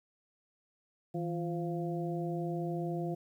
harmonic tone with a mistuned harmonic, 173.2 Hz, F3, 14 cents flat, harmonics 1 / 2 / 3 / 4, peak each -35 / -37 / -44 / -41 dBFS, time 1.14-3.15 s, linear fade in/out 10 ms, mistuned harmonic 1, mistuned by -100 cents, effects 11-bit

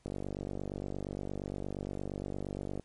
click train, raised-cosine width 2 ms, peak -24 dBFS, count 134, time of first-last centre 0.06-2.797 s, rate 48.6 Hz, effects pink hiss -69 dBFS RMS until 2.84 s + MP3 48 kbps

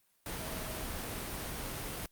sine tone in noise, 636 Hz, D#5, 38 cents sharp, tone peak -48 dBFS, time 0.41-0.85 s, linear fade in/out 2 ms, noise pink, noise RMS -39 dBFS, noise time 0.26-2.06 s, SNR -12 dB, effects white hiss -72 dBFS RMS until 2.11 s + Opus 32 kbps

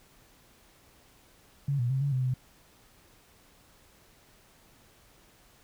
sine tone with pitch steps, 140.6 / 120.9 / 133.3 / 141.6 / 128.9 / 127.8 Hz, C#3 / B2 / C3 / C#3 / C3 / C3, +25 / -36 / +33 / +37 / -26 / -40 cents, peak -25 dBFS, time 1.68-2.34 s, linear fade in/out 5 ms, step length 110 ms, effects pink hiss -60 dBFS RMS until 5.63 s

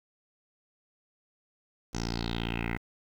10% pulse tone with low-pass filter sweep, 57.5 Hz, A#1, 23 cents flat, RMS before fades -33 dBFS, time 1.93-2.78 s, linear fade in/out 20 ms, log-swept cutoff 6300 to 2000 Hz, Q 5.1, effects 9-bit

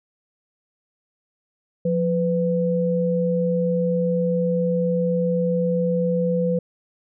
sine tone pair together, 175.9 / 500.1 Hz, F3 / B4, +13 / +22 cents, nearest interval octave + tritone, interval 1809 cents, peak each -21 dBFS, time 1.85-6.59 s, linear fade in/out 5 ms, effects none

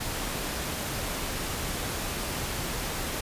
pink noise, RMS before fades -32 dBFS, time 0-3.21 s, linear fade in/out 10 ms, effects resampled to 32000 Hz

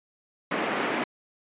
pink band-pass noise, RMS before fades -28 dBFS, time 0.51-1.04 s, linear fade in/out 5 ms, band 220 to 2700 Hz, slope 24 dB/octave, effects resampled to 8000 Hz

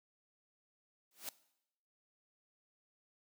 white noise with exponential growth, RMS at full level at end -39 dBFS, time 1.11-1.29 s, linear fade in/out 2 ms, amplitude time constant 38 ms, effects noise-tail reverb RT60 0.8 s tail -19 dB re dry + high-pass 200 Hz 12 dB/octave

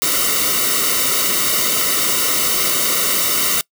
white noise with comb filter, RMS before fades -17 dBFS, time 0.02-3.61 s, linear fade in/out 0 ms, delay 1.2 ms, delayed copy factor -0.85, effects noise-tail reverb RT60 0.1 s tail -24 dB re dry

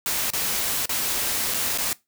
white noise with dropouts, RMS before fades -25 dBFS, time 0.06-1.93 s, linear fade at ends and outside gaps 1 ms, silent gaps 0.304-0.334 / 0.857-0.893 / 1.539-1.543 / 1.776-1.784 s, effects noise-tail reverb RT60 0.2 s tail -20 dB re dry

